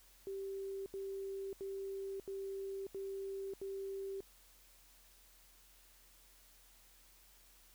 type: tone bursts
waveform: sine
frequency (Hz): 389.8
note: G4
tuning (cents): -10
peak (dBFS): -40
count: 6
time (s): 0.27-4.205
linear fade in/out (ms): 0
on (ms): 590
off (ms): 79
effects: added 43 Hz sine -67 dBFS peak until 7.74 s + white hiss -65 dBFS RMS until 7.74 s